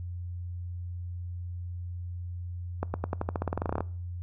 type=accelerating click train; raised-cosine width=1 ms; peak=-15 dBFS; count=18; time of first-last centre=2.83-3.806 s; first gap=110 ms; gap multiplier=0.91; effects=noise-tail reverb RT60 0.5 s tail -23 dB re dry + added 88 Hz sine -34 dBFS peak until 4.22 s